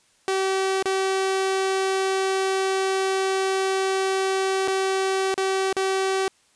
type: tone with dropouts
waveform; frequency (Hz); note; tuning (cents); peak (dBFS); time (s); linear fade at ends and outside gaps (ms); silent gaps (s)
sawtooth; 383.3; G4; -39; -17; 0.28-6.28; 1; 0.826-0.856 / 4.676-4.681 / 5.342-5.378 / 5.728-5.766
effects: white hiss -61 dBFS RMS until 6.55 s + resampled to 22050 Hz